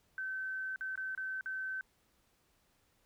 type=tone with dropouts; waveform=sine; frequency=1536 Hz; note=G6; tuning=36 cents flat; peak=-36 dBFS; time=0.18-1.81 s; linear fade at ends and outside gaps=1 ms; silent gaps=0.76-0.809 / 0.956-0.976 / 1.15-1.176 / 1.41-1.459 s; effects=pink hiss -73 dBFS RMS until 3.05 s